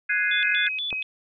sine chord, Ab dominant seventh, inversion third, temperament equal, 1480 / 1661.2 / 2093 / 2489 Hz, Gb6 / Ab6 / C7 / Eb7, 0 / 0 / 0 / 0 cents, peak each -28 / -24 / -27 / -27 dBFS, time 0.09-0.69 s, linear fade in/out 10 ms
sine tone with vibrato, 2960 Hz, F#7, in tune, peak -26 dBFS, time 0.31-1.03 s, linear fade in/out 5 ms, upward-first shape square, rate 4.2 Hz, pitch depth 270 cents each way
click, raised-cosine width 1 ms, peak -21 dBFS, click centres 0.928 s
effects none

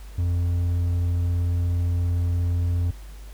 triangle tone, 87.2 Hz, F2, 2 cents flat, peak -18 dBFS, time 0.18-2.91 s, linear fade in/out 5 ms, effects added 50 Hz sine -37 dBFS peak until 3.33 s + pink hiss -51 dBFS RMS until 3.33 s

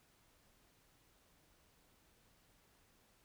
silence, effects pink hiss -71 dBFS RMS until 3.24 s

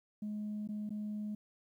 sine tone with dropouts, 210.4 Hz, G#3, 23 cents sharp, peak -35 dBFS, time 0.22-1.35 s, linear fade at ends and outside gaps 5 ms, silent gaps 0.675-0.688 / 0.893-0.904 s, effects tanh soft clip ceiling -34 dBFS + 12-bit

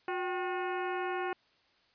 harmonic tone with a mistuned harmonic, 361.2 Hz, F#4, 42 cents flat, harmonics 1 / 2 / 3 / 4 / 5 / 6 / 7 / 8, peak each -35 / -37 / -41 / -41 / -45 / -49 / -47 / -53 dBFS, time 0.08-1.33 s, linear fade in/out 2 ms, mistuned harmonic 2, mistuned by +110 cents, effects white hiss -68 dBFS RMS until 1.94 s + resampled to 11025 Hz

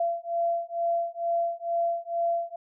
sine beating tone pair, 680 / 682.2 Hz, F5 / F5, -46 / -41 cents, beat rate 2.2 Hz, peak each -28 dBFS, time 0-2.56 s, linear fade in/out 5 ms, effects none

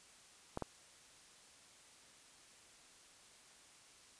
clicks, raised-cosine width 1 ms, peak -25 dBFS, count 2, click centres 0.574 / 0.623 s, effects white hiss -62 dBFS RMS until 4.19 s + resampled to 22050 Hz

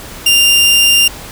sawtooth tone, 2794 Hz, F7, in tune, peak -3 dBFS, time 0.26-1.08 s, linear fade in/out 5 ms, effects pink hiss -30 dBFS RMS until 1.31 s

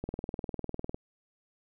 click train, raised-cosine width 2 ms, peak -21 dBFS, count 19, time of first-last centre 0.04-0.945 s, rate 19.9 Hz, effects none

